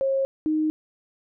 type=tone pair in turn; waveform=sine; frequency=540 / 310 Hz; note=C#5 / D#4; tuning=-45 / -6 cents; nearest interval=minor seventh; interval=961 cents; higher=first; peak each=-20 dBFS; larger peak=neither; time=0.01-0.25 / 0.46-0.7 s; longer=neither; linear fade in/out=0 ms; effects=none